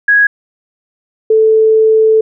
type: tone pair in turn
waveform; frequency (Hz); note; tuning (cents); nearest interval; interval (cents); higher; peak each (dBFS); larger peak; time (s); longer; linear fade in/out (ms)
sine; 1659 / 439.4; G#6 / A4; -2 / -2; octave + major seventh; 2300; first; -5; neither; 0.08-0.27 / 1.3-2.21; second; 5
effects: none